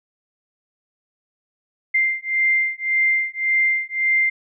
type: beating tone pair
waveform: sine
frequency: 2093 / 2094.8 Hz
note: C7 / C7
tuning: 0 / +1 cents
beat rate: 1.8 Hz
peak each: -20 dBFS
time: 1.94-4.3 s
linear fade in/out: 10 ms
effects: none